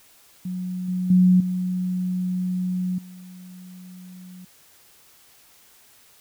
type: tone with level steps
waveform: sine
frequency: 182.6 Hz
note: F#3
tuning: 23 cents flat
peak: -26 / -22 / -12 / -22 / -39 dBFS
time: 0.45-4.45 s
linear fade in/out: 5 ms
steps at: 0.88 / 1.1 / 1.4 / 2.98 s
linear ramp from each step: 5 ms
effects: white hiss -54 dBFS RMS until 6.2 s